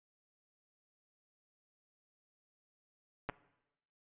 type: clicks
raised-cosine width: 0.5 ms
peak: -22 dBFS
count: 2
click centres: 3.29 / 3.297 s
effects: noise-tail reverb RT60 0.9 s tail -19 dB re dry + resampled to 8000 Hz